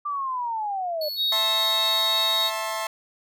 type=linear sweep; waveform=sine; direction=down; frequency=1186 to 588 Hz; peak=-25 dBFS; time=0.05-1.09 s; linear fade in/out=10 ms
type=tone with tremolo; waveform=square; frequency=4401 Hz; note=C#8; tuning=13 cents flat; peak=-29 dBFS; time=1.01-2.5 s; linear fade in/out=5 ms; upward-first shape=sine; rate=3.6 Hz; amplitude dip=25%
type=tone; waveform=sine; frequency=3781 Hz; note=A#7; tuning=24 cents sharp; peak=-21 dBFS; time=1.16-2.51 s; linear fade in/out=50 ms
type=chord; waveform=sawtooth; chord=A minor; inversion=second; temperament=equal with one note detuned; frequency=659.3 / 880 / 1066.6 Hz; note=E5 / A5 / C6; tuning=0 / 0 / +33 cents; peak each=-27 / -28 / -27 dBFS; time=1.32-2.87 s; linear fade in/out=2 ms
effects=none